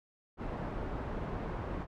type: low-pass noise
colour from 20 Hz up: pink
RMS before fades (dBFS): -38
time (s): 0.37-1.87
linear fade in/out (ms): 50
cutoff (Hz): 1100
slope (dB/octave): 12
effects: none